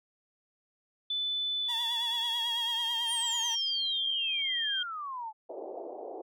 sine tone with pitch glide, 3500 to 3191 Hz, A7 to G7, -10 to +30 cents, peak -29 dBFS, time 1.1-4.83 s, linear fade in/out 5 ms, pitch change -160 cents, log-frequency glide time 1.58-3.04 s
sawtooth tone with vibrato, 932.3 Hz, A#5, in tune, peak -34 dBFS, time 1.68-3.56 s, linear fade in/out 20 ms, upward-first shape triangle, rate 9.1 Hz, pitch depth 72 cents each way
sine exponential sweep, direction down, 9580 to 847 Hz, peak -35 dBFS, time 3.06-5.33 s, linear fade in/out 50 ms
pink band-pass noise, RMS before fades -41 dBFS, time 5.49-6.22 s, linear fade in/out 10 ms, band 340 to 780 Hz, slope 48 dB/octave
effects none

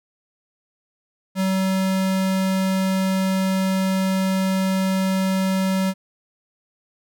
square tone, 190 Hz, F#3, 46 cents sharp, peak -19 dBFS, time 1.35-5.94 s, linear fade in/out 50 ms, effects none

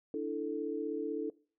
sine chord, D suspended second, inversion none, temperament equal, 293.7 / 329.6 / 440 Hz, D4 / E4 / A4, 0 / 0 / 0 cents, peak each -38 / -39 / -36 dBFS, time 0.14-1.3 s, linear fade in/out 2 ms, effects noise-tail reverb RT60 0.4 s tail -21 dB re dry

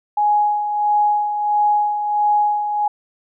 sine tone with tremolo, 834 Hz, G#5, 7 cents sharp, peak -12 dBFS, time 0.17-2.88 s, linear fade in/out 5 ms, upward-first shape sine, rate 1.5 Hz, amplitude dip 55%, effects none

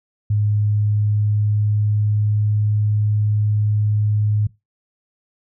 sine tone with pitch glide, 104.6 to 105.39 Hz, G#2 to G#2, +13 to +26 cents, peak -15 dBFS, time 0.3-4.47 s, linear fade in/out 5 ms, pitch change +13 cents, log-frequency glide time 0.5-2.69 s, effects noise-tail reverb RT60 0.2 s tail -19 dB re dry

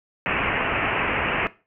white low-pass noise, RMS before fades -24 dBFS, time 0.26-1.47 s, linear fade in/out 0 ms, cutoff 2800 Hz, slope 96 dB/octave, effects noise-tail reverb RT60 0.3 s tail -18 dB re dry

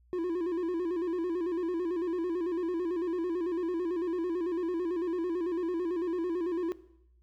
triangle tone with vibrato, 346.1 Hz, F4, 16 cents flat, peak -27 dBFS, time 0.13-6.72 s, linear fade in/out 0 ms, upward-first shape square, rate 9 Hz, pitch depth 80 cents each way, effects noise-tail reverb RT60 0.8 s tail -17 dB re dry + added 60 Hz sine -60 dBFS peak until 7.22 s

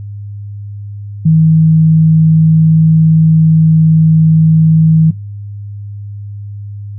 sine tone, 159.5 Hz, D#3, 43 cents sharp, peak -4 dBFS, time 1.25-5.11 s, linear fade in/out 10 ms, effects noise-tail reverb RT60 0.3 s tail -22 dB re dry + added 102 Hz sine -22 dBFS peak until 6.98 s

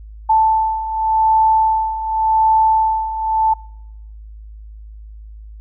sine beating tone pair, 880 / 880.88 Hz, A5 / A5, 0 / +2 cents, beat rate 0.88 Hz, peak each -18 / -13 dBFS, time 0.29-3.54 s, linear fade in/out 10 ms, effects noise-tail reverb RT60 0.8 s tail -25 dB re dry + added 53 Hz sine -33 dBFS peak until 5.6 s

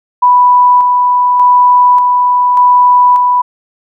sine tone with tremolo, 987.8 Hz, B5, in tune, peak -3 dBFS, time 0.22-3.42 s, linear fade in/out 10 ms, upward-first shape square, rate 0.85 Hz, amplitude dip 30%, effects none

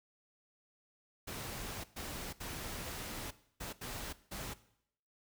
pink noise bursts at uneven times, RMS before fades -43 dBFS, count 6, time 1.27-1.84 / 1.96-2.33 / 2.4-3.31 / 3.6-3.73 / 3.81-4.13 / 4.31-4.54 s, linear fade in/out 10 ms, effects noise-tail reverb RT60 0.7 s tail -17 dB re dry

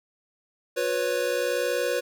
square chord, F# suspended fourth, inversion none, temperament equal with one note detuned, 360.7 / 493.9 / 554.4 Hz, F#4 / B4 / C#5, -44 / 0 / 0 cents, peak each -33 / -27 / -29 dBFS, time 0.76-2.01 s, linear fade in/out 20 ms, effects none

